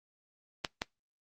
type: clicks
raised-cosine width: 0.2 ms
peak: -13 dBFS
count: 2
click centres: 0.648 / 0.819 s
effects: noise-tail reverb RT60 0.2 s tail -26 dB re dry + Opus 24 kbps